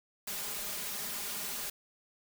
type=noise with comb filter; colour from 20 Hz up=white; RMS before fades=-38 dBFS; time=0.27-1.7 s; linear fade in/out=5 ms; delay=4.9 ms; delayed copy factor=+0.95; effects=none